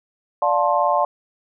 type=chord; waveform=sine; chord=D minor seventh; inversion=none; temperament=just; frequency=587.3 / 704.8 / 881 / 1057.2 Hz; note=D5 / F5 / A5 / C6; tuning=0 / +16 / +2 / +18 cents; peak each=-21 dBFS; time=0.42-1.05 s; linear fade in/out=2 ms; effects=none

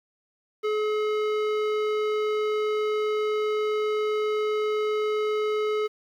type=tone; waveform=square; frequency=426.2 Hz; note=G#4; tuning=45 cents sharp; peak=-24 dBFS; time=0.63-5.88 s; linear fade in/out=20 ms; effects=low-pass 3000 Hz 12 dB/octave + 9-bit

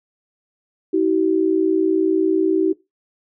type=tone pair together; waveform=sine; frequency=320.9 / 380.9 Hz; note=E4 / G4; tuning=-46 / -50 cents; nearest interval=minor third; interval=296 cents; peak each=-17 dBFS; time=0.93-2.73 s; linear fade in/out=10 ms; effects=noise-tail reverb RT60 0.2 s tail -19 dB re dry

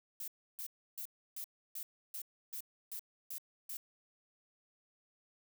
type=noise bursts; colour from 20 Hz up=violet; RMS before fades=-43 dBFS; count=10; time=0.2-3.77 s; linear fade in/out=2 ms; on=78 ms; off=310 ms; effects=none

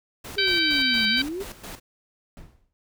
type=noise with tremolo; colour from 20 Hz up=pink; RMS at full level=-38 dBFS; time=0.24-1.8 s; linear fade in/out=10 ms; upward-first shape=square; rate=4.3 Hz; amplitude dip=70%
type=exponential two-way sweep; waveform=sine; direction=down then up; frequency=415.6 to 207.9 to 415.6 Hz; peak=-28 dBFS; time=0.36-1.44 s; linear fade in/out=20 ms; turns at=1.08 s
type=harmonic tone; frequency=772 Hz; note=G5; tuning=27 cents flat; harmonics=2 / 3 / 4 / 5 / 6; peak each=-26 / -26 / -26 / -26 / -26 dBFS; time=0.38-1.22 s; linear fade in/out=5 ms
type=noise with exponential decay; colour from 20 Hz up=brown; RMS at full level=-36 dBFS; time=2.37-2.73 s; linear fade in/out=0 ms; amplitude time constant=77 ms
effects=none

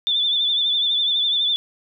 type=tone with vibrato; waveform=sine; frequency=3520 Hz; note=A7; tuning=in tune; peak=-17 dBFS; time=0.07-1.56 s; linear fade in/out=0 ms; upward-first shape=sine; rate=12 Hz; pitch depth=49 cents each way; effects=none

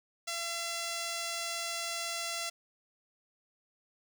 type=tone; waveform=5% pulse; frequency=678 Hz; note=E5; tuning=49 cents sharp; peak=-23 dBFS; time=0.27-2.5 s; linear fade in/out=10 ms; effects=none

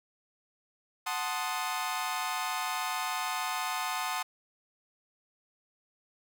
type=chord; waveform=sawtooth; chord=F# diminished seventh; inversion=none; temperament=equal; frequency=740 / 880 / 1046.5 / 1244.5 Hz; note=F#5 / A5 / C6 / Eb6; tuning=0 / 0 / 0 / 0 cents; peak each=-33 dBFS; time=1.06-4.23 s; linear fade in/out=10 ms; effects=none

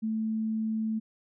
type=tone; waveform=sine; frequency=220 Hz; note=A3; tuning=in tune; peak=-27 dBFS; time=0.02-1 s; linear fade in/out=20 ms; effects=none

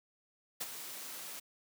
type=noise with ADSR envelope; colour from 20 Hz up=white; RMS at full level=-36 dBFS; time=0.6-1.4 s; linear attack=14 ms; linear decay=33 ms; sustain=-9 dB; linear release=10 ms; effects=high-pass 200 Hz 12 dB/octave

